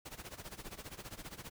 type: noise with tremolo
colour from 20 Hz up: pink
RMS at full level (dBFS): -45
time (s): 0.05-1.5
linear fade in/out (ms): 10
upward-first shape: sine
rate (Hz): 15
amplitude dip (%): 85
effects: none